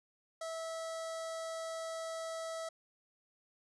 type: tone with notch filter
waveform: sawtooth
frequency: 652 Hz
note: E5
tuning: 19 cents flat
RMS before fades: -41 dBFS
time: 0.41-2.69 s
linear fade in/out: 5 ms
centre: 2600 Hz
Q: 1.6
effects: resampled to 22050 Hz